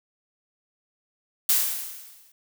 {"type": "noise with exponential decay", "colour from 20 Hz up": "blue", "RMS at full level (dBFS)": -18, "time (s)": [1.49, 2.32], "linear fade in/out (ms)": 5, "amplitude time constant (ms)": 180, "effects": []}